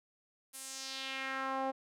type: tone with band-pass filter sweep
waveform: sawtooth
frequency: 266.8 Hz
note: C4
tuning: 34 cents sharp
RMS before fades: -39 dBFS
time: 0.53-1.72 s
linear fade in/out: 20 ms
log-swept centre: 11000 to 670 Hz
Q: 2
effects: none